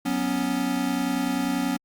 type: chord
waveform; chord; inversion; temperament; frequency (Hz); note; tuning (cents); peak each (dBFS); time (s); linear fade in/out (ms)
square; F# suspended fourth; none; equal; 185 / 246.9 / 277.2; F#3 / B3 / C#4; 0 / 0 / 0; -32 / -28 / -27; 0.05-1.77; 10
effects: Opus 48 kbps